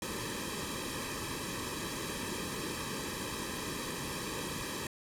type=noise with comb filter; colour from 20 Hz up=pink; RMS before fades=-38 dBFS; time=0.02-4.87 s; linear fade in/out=2 ms; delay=1.4 ms; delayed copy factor=-0.95; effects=low-pass 12000 Hz 12 dB/octave